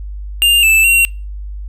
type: tone with pitch steps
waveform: square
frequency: 2801 / 2638 / 2745 Hz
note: F7 / E7 / F7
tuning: +4 / +1 / -31 cents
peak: -8 dBFS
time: 0.42-1.05 s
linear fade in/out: 0 ms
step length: 210 ms
effects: noise-tail reverb RT60 0.3 s tail -24 dB re dry + added 50 Hz sine -23 dBFS peak until 1.68 s